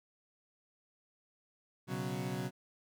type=chord; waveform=30% pulse; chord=B suspended second; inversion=none; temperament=equal; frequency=123.47 / 138.59 / 185 Hz; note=B2 / C#3 / F#3; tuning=0 / 0 / 0 cents; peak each=-38 / -38 / -37 dBFS; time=1.87-2.51 s; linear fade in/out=50 ms; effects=none